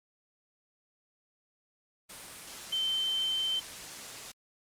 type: tone in noise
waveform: sine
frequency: 3097 Hz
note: G7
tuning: 22 cents flat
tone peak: -28 dBFS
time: 2.72-3.6 s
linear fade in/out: 10 ms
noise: white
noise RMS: -43 dBFS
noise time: 2.09-4.32 s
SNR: +12 dB
effects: low-pass 10000 Hz 12 dB/octave + Opus 32 kbps